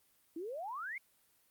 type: exponential sweep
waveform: sine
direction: up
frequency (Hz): 310 to 2227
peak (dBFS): -39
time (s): 0.36-0.98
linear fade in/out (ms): 5
effects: white hiss -71 dBFS RMS until 1.5 s + Opus 32 kbps